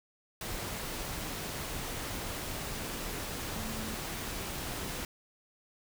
sine tone in noise, 220 Hz, A3, in tune, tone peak -41 dBFS, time 3.56-3.95 s, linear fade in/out 2 ms, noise pink, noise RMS -38 dBFS, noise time 0.41-5.05 s, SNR -6 dB, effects none

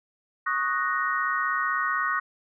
sine chord, D# minor seventh, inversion third, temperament equal, 1108.7 / 1244.5 / 1480 / 1864.7 Hz, C#6 / D#6 / F#6 / A#6, 0 / 0 / 0 / 0 cents, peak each -29 dBFS, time 0.46-2.2 s, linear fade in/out 10 ms, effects none

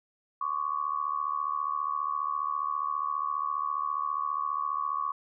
sine tone with amplitude modulation, 1121 Hz, C#6, 19 cents sharp, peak -24 dBFS, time 0.41-5.12 s, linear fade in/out 5 ms, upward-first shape sine, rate 74.8 Hz, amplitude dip 90%, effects none

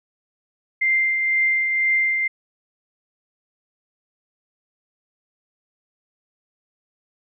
sine tone with tremolo, 2093 Hz, C7, in tune, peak -15 dBFS, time 0.81-2.28 s, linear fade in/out 10 ms, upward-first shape triangle, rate 2 Hz, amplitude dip 40%, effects none

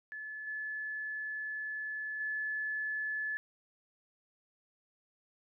sine tone with level steps, 1725 Hz, A6, 35 cents flat, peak -40 / -36 / -33 dBFS, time 0.12-3.37 s, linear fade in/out 0 ms, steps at 0.47 / 2.2 s, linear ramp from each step 5 ms, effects none

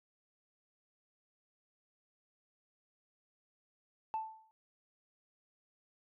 sine tone with exponential decay, 880 Hz, A5, in tune, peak -30 dBFS, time 4.14-4.51 s, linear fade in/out 0 ms, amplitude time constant 80 ms, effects tanh soft clip ceiling -30 dBFS

